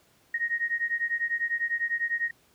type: beating tone pair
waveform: sine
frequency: 1864.7 / 1874.7 Hz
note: A#6 / A#6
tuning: 0 / +9 cents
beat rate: 10 Hz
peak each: -29 dBFS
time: 0.34-2.31 s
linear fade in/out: 5 ms
effects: pink hiss -63 dBFS RMS until 2.54 s + high-pass 80 Hz 12 dB/octave